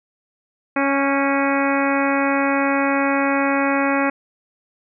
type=harmonic tone with a mistuned harmonic; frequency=277.2 Hz; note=C#4; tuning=in tune; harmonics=1 / 2 / 3 / 4 / 5 / 6 / 7 / 8 / 9; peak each=-20 / -23 / -25 / -26 / -27 / -28 / -28 / -29 / -30 dBFS; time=0.76-4.1 s; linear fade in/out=5 ms; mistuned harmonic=6; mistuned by=-24 cents; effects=none